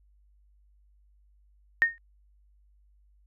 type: tone with exponential decay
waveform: sine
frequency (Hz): 1844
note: A#6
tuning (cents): -19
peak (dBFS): -14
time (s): 1.82-1.98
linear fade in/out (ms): 0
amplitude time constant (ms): 33
effects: added 50 Hz sine -59 dBFS peak until 3.26 s